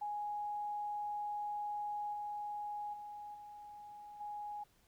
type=tone with level steps; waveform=sine; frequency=830.6 Hz; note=G#5; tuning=in tune; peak=-37 / -39 / -45 / -49 / -41 dBFS; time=0.01-4.64 s; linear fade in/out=10 ms; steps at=2.13 / 2.93 / 3.34 / 4.2 s; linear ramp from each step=10 ms; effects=pink hiss -71 dBFS RMS until 4.87 s